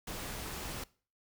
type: noise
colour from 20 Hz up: pink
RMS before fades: -41 dBFS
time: 0.07-0.84 s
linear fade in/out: 5 ms
effects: noise-tail reverb RT60 0.4 s tail -21 dB re dry